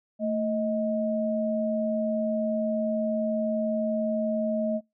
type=tone pair together; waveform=sine; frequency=222.9 / 628.5 Hz; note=A3 / D#5; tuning=+23 / +17 cents; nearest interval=octave + tritone; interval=1794 cents; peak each=-27 dBFS; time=0.19-4.81 s; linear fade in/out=50 ms; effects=noise-tail reverb RT60 0.2 s tail -26 dB re dry